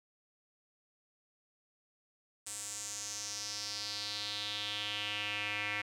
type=tone with band-pass filter sweep; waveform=square; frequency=103.83 Hz; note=G#2; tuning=in tune; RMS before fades=-39 dBFS; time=2.46-5.82 s; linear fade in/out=10 ms; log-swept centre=8200 to 2200 Hz; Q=3.8; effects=none